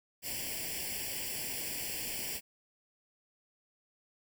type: noise with comb filter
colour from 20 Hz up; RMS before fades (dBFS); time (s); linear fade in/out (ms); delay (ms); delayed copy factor
white; -38; 0.22-2.41; 50; 0.39; +1
effects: none